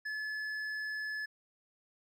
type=tone with hard clipping; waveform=triangle; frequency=1720 Hz; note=A6; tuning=40 cents flat; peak=-37 dBFS; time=0.05-1.26 s; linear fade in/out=10 ms; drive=9 dB; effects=none